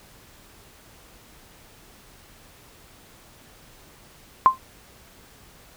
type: tone with exponential decay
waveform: sine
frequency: 1046.5 Hz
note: C6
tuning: in tune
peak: -6 dBFS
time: 4.46-4.58 s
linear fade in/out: 0 ms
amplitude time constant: 24 ms
effects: pink hiss -51 dBFS RMS until 5.76 s